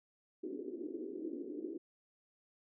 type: band-pass noise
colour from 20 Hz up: pink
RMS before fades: -43 dBFS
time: 0.43-1.78 s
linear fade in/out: 10 ms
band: 280 to 400 Hz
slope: 48 dB/octave
effects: none

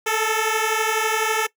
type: beating tone pair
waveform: 10% pulse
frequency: 433.4 / 445.4 Hz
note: A4 / A4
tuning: -26 / +21 cents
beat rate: 12 Hz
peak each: -14 dBFS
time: 0.06-1.47 s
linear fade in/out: 10 ms
effects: noise-tail reverb RT60 0.1 s tail -20 dB re dry

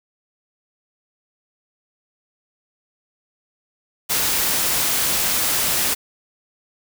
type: noise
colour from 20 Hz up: white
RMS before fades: -20 dBFS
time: 4.09-5.95 s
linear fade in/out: 20 ms
effects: none

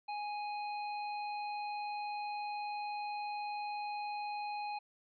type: tone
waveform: square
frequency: 830.6 Hz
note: G#5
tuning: in tune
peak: -38 dBFS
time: 0.08-4.79 s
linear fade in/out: 10 ms
effects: resampled to 11025 Hz

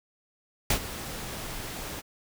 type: noise with ADSR envelope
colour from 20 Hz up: pink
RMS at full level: -22 dBFS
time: 0.7-2.02 s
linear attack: 4 ms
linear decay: 82 ms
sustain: -15 dB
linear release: 31 ms
effects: none

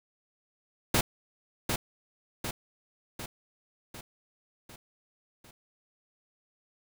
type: noise with echo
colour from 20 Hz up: pink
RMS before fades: -24 dBFS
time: 0.94-1.01 s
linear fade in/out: 5 ms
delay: 750 ms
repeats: 6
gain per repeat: -5 dB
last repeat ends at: 5.51 s
effects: none

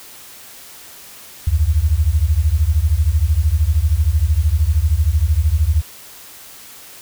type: beating tone pair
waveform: sine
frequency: 70.7 / 83.7 Hz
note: C#2 / E2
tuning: +35 / +27 cents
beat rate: 13 Hz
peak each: -15 dBFS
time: 1.47-5.82 s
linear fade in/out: 5 ms
effects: white hiss -39 dBFS RMS until 7.01 s

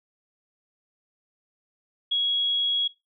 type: tone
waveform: sine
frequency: 3323 Hz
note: G#7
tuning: in tune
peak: -21 dBFS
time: 2.11-2.88 s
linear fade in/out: 10 ms
effects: noise-tail reverb RT60 0.2 s tail -18 dB re dry

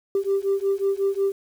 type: beating tone pair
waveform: sine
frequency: 390.8 / 396.3 Hz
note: G4 / G4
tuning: -5 / +19 cents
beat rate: 5.5 Hz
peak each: -22 dBFS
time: 0.15-1.32 s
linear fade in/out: 2 ms
effects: tanh soft clip ceiling -15 dBFS + 8-bit

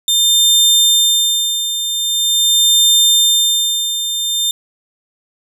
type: tone with tremolo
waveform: sawtooth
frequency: 3600 Hz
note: A7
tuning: 39 cents sharp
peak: -5 dBFS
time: 0.08-4.51 s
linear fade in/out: 2 ms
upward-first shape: sine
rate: 0.44 Hz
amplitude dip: 65%
effects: none

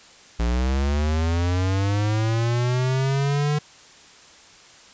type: linear sweep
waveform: square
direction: up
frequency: 56.6 to 150 Hz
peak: -20 dBFS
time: 0.39-3.59 s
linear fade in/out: 10 ms
effects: white hiss -48 dBFS RMS until 4.93 s + resampled to 16000 Hz

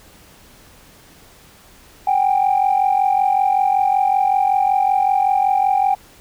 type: tone pair together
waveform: sine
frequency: 762.7 / 808 Hz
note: G5 / G#5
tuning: -48 / -48 cents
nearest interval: minor second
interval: 100 cents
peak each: -15 dBFS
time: 2.07-5.95 s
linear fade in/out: 5 ms
effects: tanh soft clip ceiling -8 dBFS + pink hiss -47 dBFS RMS until 6.2 s

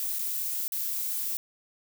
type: noise with dropouts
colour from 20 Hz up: violet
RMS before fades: -31 dBFS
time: 0-1.37 s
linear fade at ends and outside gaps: 1 ms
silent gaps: 0.187-0.191 / 0.68-0.721 s
effects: none

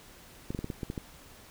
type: clicks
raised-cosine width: 3 ms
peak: -21 dBFS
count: 8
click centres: 0.505 / 0.548 / 0.59 / 0.644 / 0.702 / 0.832 / 0.901 / 0.978 s
effects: pink hiss -53 dBFS RMS until 1.5 s

